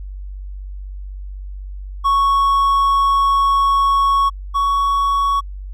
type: tone pair in turn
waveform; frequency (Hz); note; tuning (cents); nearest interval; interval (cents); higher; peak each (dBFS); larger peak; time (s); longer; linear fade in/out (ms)
triangle; 1108.7 / 1117.7; C#6 / C#6; 0 / +14; unison; 14; second; -10 / -12; first; 2.04-4.3 / 4.54-5.41; first; 20
effects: added 48 Hz sine -27 dBFS peak until 5.73 s